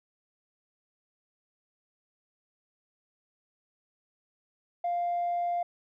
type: tone with tanh clipping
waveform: triangle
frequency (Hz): 698.5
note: F5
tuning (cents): 0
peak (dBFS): -27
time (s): 4.84-5.63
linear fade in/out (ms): 5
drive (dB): 5
effects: none